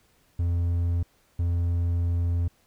triangle tone bursts at uneven times, 86.1 Hz, F2, 24 cents flat, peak -20 dBFS, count 2, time 0.39-1.03 / 1.39-2.48 s, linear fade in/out 5 ms, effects pink hiss -64 dBFS RMS until 2.66 s

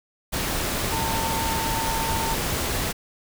sine tone in noise, 902 Hz, A5, 43 cents sharp, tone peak -27 dBFS, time 0.91-2.35 s, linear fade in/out 20 ms, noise pink, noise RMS -26 dBFS, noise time 0.32-2.93 s, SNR -4 dB, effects none

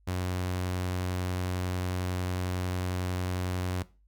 sawtooth tone, 91.1 Hz, F#2, 26 cents flat, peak -25 dBFS, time 0.07-3.83 s, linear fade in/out 10 ms, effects noise-tail reverb RT60 0.3 s tail -18 dB re dry + added 50 Hz sine -60 dBFS peak until 4.07 s

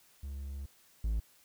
triangle tone pair in turn, 69.3 / 54.58 Hz, C#2 / A1, 0 / -13 cents, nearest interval major third, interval 413 cents, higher first, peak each -36 / -27 dBFS, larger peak second, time 0.23-0.66 / 1.04-1.2 s, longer first, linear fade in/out 5 ms, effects white hiss -64 dBFS RMS until 1.44 s

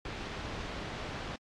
pink low-pass noise, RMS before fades -40 dBFS, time 0.05-1.36 s, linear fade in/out 2 ms, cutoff 3900 Hz, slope 12 dB/octave, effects low-pass 7000 Hz 12 dB/octave + AAC 64 kbps

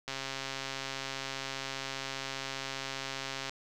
click train, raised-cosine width 0.2 ms, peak -19 dBFS, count 462, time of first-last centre 0.08-3.495 s, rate 135 Hz, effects none

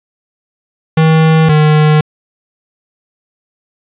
square tone pair in turn, 159.4 / 152.74 Hz, D#3 / D#3, +42 / -32 cents, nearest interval minor second, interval 74 cents, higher first, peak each -6 dBFS, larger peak neither, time 0.97-1.49 / 1.49-2.01 s, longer neither, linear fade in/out 5 ms, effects resampled to 8000 Hz + 7-bit

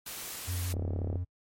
white noise, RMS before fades -40 dBFS, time 0.06-0.73 s, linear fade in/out 5 ms
triangle tone, 89.3 Hz, F2, 39 cents sharp, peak -29 dBFS, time 0.47-1.25 s, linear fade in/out 20 ms
click train, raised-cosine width 2 ms, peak -23 dBFS, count 16, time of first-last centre 0.74-1.157 s, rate 36 Hz
effects noise-tail reverb RT60 0.1 s tail -26 dB re dry + MP3 64 kbps

